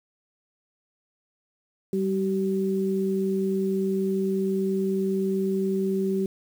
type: tone pair together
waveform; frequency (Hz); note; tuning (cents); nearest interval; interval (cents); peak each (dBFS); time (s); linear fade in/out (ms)
sine; 193.8 / 382.9; G3 / G4; -20 / -41; octave; 1179; -25; 1.93-6.26; 2
effects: 8-bit